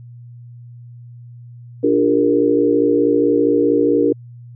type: chord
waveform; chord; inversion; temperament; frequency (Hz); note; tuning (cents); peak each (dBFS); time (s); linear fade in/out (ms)
sine; G minor seventh; second; equal with one note detuned; 293.7 / 349.2 / 401.6 / 466.2; D4 / F4 / G4 / Bb4; 0 / 0 / +42 / 0; -16 / -20 / -19 / -16; 1.83-4.13; 10
effects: added 120 Hz sine -35 dBFS peak until 4.55 s